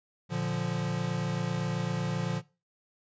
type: chord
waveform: square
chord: Bb major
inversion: none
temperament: equal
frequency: 116.54 / 146.83 / 174.61 Hz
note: Bb2 / D3 / F3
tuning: 0 / 0 / 0 cents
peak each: -36 / -34 / -33 dBFS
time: 0.29-2.42 s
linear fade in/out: 50 ms
effects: noise-tail reverb RT60 0.3 s tail -20 dB re dry + resampled to 16000 Hz